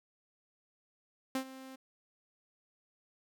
sawtooth tone with ADSR envelope, 263.5 Hz, C4, 12 cents sharp, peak -26 dBFS, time 1.35-1.76 s, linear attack 3 ms, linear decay 85 ms, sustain -17 dB, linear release 9 ms, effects none

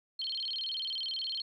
sine tone with vibrato, 3657 Hz, A#7, 34 cents flat, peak -33 dBFS, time 0.19-1.42 s, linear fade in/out 5 ms, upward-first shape square, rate 19 Hz, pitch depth 270 cents each way, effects 12-bit

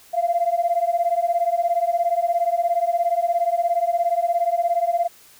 sine beating tone pair, 680 / 697 Hz, F5 / F5, -46 / -4 cents, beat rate 17 Hz, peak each -20 / -20 dBFS, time 0.13-5.08 s, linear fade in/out 20 ms, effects tanh soft clip ceiling -11 dBFS + white hiss -50 dBFS RMS until 5.39 s

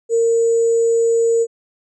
sine tone with sample-and-hold, 460.1 Hz, A#4, 23 cents flat, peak -12 dBFS, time 0.09-1.47 s, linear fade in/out 50 ms, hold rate 7350 Hz, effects resampled to 22050 Hz

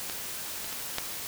clicks, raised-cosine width 0.2 ms, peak -17 / -21 / -20 / -11 dBFS, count 4, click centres 0.098 / 0.644 / 0.728 / 0.984 s, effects white hiss -37 dBFS RMS until 1.27 s

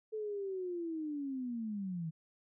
sine linear sweep, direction down, 439 to 155.56 Hz, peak -36 dBFS, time 0.12-2.11 s, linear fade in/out 20 ms, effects none

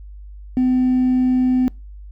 triangle tone with hard clipping, 254.4 Hz, C4, 48 cents flat, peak -13 dBFS, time 0.57-1.68 s, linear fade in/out 0 ms, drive 2 dB, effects noise-tail reverb RT60 0.3 s tail -26 dB re dry + added 50 Hz sine -34 dBFS peak until 2.11 s

